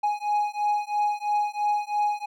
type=beating tone pair; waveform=triangle; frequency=830.6 / 833.6 Hz; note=G#5 / G#5; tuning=0 / +6 cents; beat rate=3 Hz; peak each=-24 dBFS; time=0.03-2.26 s; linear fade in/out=10 ms; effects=none